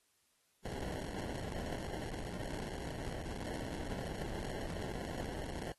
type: noise with sample-and-hold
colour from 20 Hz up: pink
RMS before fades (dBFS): -42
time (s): 0.65-5.72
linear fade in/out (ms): 2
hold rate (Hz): 1225
effects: white hiss -75 dBFS RMS until 5.78 s + AAC 32 kbps